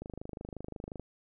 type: click train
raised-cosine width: 2 ms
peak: -27 dBFS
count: 26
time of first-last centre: 0.02-0.997 s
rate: 25.6 Hz
effects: none